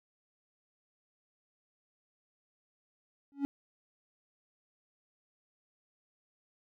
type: tone with exponential growth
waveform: triangle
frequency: 280 Hz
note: C#4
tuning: 18 cents sharp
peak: -23 dBFS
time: 3.32-3.45 s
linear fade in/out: 0 ms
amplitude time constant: 28 ms
effects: none